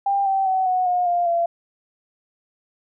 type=tone with pitch steps; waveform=sine; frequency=795 / 775 / 755.6 / 736.6 / 718.2 / 700.1 / 682.6 Hz; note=G5 / G5 / F#5 / F#5 / F5 / F5 / F5; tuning=+24 / -20 / +36 / -8 / +48 / +4 / -40 cents; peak=-17 dBFS; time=0.06-1.46 s; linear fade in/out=5 ms; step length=200 ms; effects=none